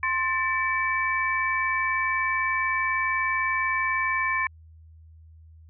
sine tone cluster, 1051 / 1778 / 2294 Hz, C6 / A6 / D7, +7 / +18 / -41 cents, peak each -27 dBFS, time 0.03-4.47 s, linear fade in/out 2 ms, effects added 80 Hz sine -47 dBFS peak until 5.69 s

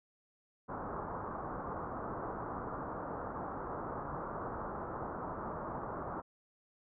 white low-pass noise, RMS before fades -41 dBFS, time 0.68-6.22 s, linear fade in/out 20 ms, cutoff 1300 Hz, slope 48 dB/octave, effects none

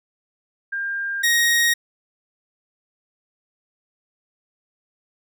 sine / sawtooth tone pair in turn, 1600 / 1877 Hz, G6 / A#6, +35 / +11 cents, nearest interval minor third, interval 276 cents, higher second, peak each -23 / -12 dBFS, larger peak second, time 0.72-1.23 / 1.23-1.74 s, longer neither, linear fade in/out 10 ms, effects none

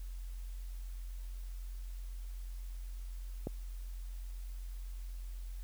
click, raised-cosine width 2 ms, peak -23 dBFS, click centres 3.471 s, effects added 44 Hz sine -40 dBFS peak until 5.63 s + white hiss -62 dBFS RMS until 5.63 s

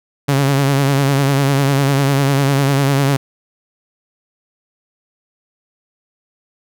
sawtooth tone with vibrato, 138.59 Hz, C#3, in tune, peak -8 dBFS, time 0.28-3.17 s, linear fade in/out 10 ms, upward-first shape triangle, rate 10 Hz, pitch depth 65 cents each way, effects none

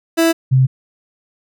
30% pulse / sine tone pair in turn, 329.6 / 130.8 Hz, E4 / C3, 0 / 0 cents, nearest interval octave + major third, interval 1600 cents, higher first, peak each -8 dBFS, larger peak neither, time 0.17-0.33 / 0.51-0.67 s, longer neither, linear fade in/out 20 ms, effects none

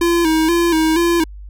square tone with vibrato, 329.6 Hz, E4, in tune, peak -13 dBFS, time 0.01-1.24 s, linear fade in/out 5 ms, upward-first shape square, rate 2.1 Hz, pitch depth 64 cents each way, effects added 50 Hz sine -31 dBFS peak until 1.49 s

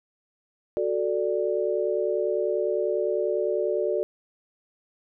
sine chord, D major, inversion first, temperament equal, 370 / 440 / 587.3 Hz, F#4 / A4 / D5, 0 / 0 / 0 cents, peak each -27 dBFS, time 0.77-4.03 s, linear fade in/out 0 ms, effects none

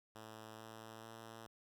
5% pulse tone with pitch steps, 110 / 111.34 / 112.7 Hz, A2 / A2 / A2, 0 / +21 / +42 cents, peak -40 dBFS, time 0.15-1.47 s, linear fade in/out 10 ms, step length 440 ms, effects none

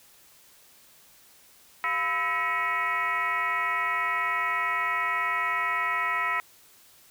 sine tone with frequency modulation, 1610 Hz, G6, 46 cents sharp, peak -24 dBFS, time 1.84-6.4 s, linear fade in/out 0 ms, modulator 303 Hz, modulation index 2.3, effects white hiss -56 dBFS RMS until 7.1 s

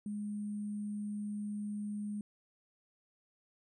sine tone with sample-and-hold, 207.7 Hz, G#3, in tune, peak -36 dBFS, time 0.06-2.21 s, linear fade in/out 2 ms, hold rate 8820 Hz, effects resampled to 32000 Hz

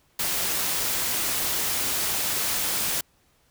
white noise, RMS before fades -26 dBFS, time 0.19-3.01 s, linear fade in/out 5 ms, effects pink hiss -64 dBFS RMS until 3.5 s

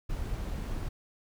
brown noise, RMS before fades -34 dBFS, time 0.09-0.89 s, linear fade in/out 10 ms, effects none

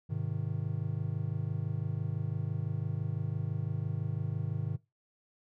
triangle chord, Ab major, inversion none, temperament just, 103.83 / 129.78 / 155.74 Hz, Ab2 / C3 / Eb3, 0 / -14 / +2 cents, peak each -34 dBFS, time 0.09-4.77 s, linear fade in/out 20 ms, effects noise-tail reverb RT60 0.2 s tail -18 dB re dry

